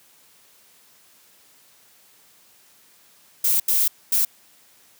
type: noise bursts at uneven times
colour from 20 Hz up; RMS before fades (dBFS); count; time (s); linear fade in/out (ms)
violet; -19; 3; 3.44-3.6 / 3.68-3.88 / 4.12-4.25; 5
effects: white hiss -55 dBFS RMS until 4.99 s + high-pass 100 Hz 12 dB/octave